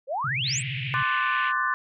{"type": "exponential sweep", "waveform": "sine", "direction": "up", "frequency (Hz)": [493.9, 9100], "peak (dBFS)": -25, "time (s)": [0.07, 0.63], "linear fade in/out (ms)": 50}
{"type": "tone with vibrato", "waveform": "sine", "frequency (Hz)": 130.81, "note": "C3", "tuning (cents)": 0, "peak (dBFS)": -30, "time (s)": [0.24, 1.03], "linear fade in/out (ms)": 5, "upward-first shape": "square", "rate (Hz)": 15, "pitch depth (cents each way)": 130}
{"type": "band-pass noise", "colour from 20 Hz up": "white", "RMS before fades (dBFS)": -34, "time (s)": [0.43, 1.53], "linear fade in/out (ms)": 50, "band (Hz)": [2100, 2900], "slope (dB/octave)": 48}
{"type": "chord", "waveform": "sine", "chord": "D dominant seventh", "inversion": "third", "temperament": "equal with one note detuned", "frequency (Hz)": [1046.5, 1174.7, 1495.4, 1760], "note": ["C6", "D6", "F#6", "A6"], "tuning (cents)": [0, 0, 18, 0], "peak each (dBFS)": -28, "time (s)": [0.94, 1.74], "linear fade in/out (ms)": 0}
{"effects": []}